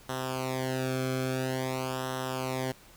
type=tone with flanger; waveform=sawtooth; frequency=130 Hz; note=C3; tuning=11 cents flat; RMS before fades=-32 dBFS; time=0.09-2.72 s; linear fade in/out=5 ms; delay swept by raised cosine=0.43 to 1.07 ms; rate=0.49 Hz; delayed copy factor=-0.85; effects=pink hiss -55 dBFS RMS until 2.96 s